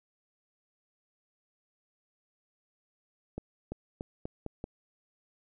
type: accelerating click train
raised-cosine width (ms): 2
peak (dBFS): -23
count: 6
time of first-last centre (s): 3.38-4.641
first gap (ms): 340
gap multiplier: 0.85
effects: none